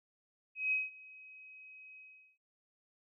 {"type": "tone with ADSR envelope", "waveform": "sine", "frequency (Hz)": 2536, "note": "D#7", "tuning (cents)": 32, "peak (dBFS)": -28, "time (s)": [0.55, 2.38], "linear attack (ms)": 170, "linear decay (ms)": 180, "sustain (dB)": -23, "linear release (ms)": 400, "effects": []}